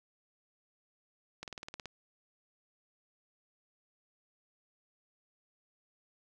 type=slowing click train; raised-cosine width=0.2 ms; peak=-25 dBFS; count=9; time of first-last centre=1.43-1.857 s; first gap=48 ms; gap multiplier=1.03; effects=none